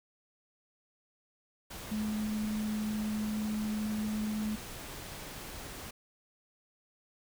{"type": "tone in noise", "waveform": "sine", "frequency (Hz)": 213.8, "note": "A3", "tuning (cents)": -49, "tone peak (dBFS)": -31, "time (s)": [1.91, 4.56], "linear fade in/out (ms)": 10, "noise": "pink", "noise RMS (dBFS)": -44, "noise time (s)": [1.7, 5.91], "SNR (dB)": 10, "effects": []}